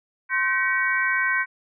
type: tone cluster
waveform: sine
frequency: 1052 / 1536 / 1911 / 2249 Hz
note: C6 / G6 / A#6 / C#7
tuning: +9 / -36 / +43 / +24 cents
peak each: -28 / -23 / -25 / -27 dBFS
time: 0.29-1.46 s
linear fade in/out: 50 ms
effects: none